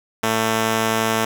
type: tone pair together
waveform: 5% pulse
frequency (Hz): 111.5 / 223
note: A2 / A3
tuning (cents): +23 / +23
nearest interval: octave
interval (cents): 1200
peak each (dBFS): -11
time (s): 0.23-1.25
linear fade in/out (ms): 5
effects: none